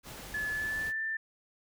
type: noise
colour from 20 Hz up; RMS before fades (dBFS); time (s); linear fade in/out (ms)
pink; -45; 0.03-0.93; 50
type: tone with pitch glide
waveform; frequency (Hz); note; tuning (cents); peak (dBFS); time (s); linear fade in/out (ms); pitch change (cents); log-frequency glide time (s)
sine; 1719 to 1779.6; A6 to A6; -41 to +19; -31; 0.34-1.17; 5; +60; 0.51-1.03
effects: none